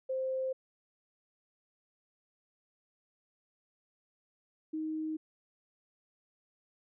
sine tone pair in turn, 523.3 / 313.3 Hz, C5 / D#4, 0 / +12 cents, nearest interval major sixth, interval 888 cents, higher first, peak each -31 / -33 dBFS, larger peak first, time 0.09-0.53 / 4.73-5.17 s, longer neither, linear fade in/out 10 ms, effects none

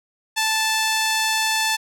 sawtooth tone with band-pass filter, 878 Hz, A5, 4 cents flat, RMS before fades -21 dBFS, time 0.36-1.77 s, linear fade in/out 20 ms, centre 5000 Hz, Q 0.51, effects none

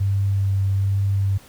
sine tone with vibrato, 98.1 Hz, G2, 2 cents sharp, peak -17 dBFS, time 0-1.38 s, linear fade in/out 10 ms, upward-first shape sine, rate 1.2 Hz, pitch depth 13 cents each way, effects pink hiss -48 dBFS RMS until 1.48 s

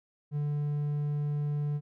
triangle tone, 146.83 Hz, D3, in tune, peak -26 dBFS, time 0.31-1.81 s, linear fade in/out 50 ms, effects none

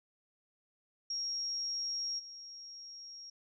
sine tone with level steps, 5588 Hz, F8, in tune, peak -34 / -46 dBFS, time 1.1-3.3 s, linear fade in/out 5 ms, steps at 2.18 s, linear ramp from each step 20 ms, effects none

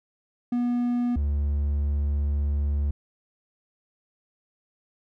triangle tone pair in turn, 242.5 / 72.1 Hz, B3 / D2, -31 / -31 cents, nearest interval octave + major sixth, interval 2100 cents, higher first, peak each -20 dBFS, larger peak neither, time 0.52-1.16 / 1.16-2.91 s, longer second, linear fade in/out 5 ms, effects none

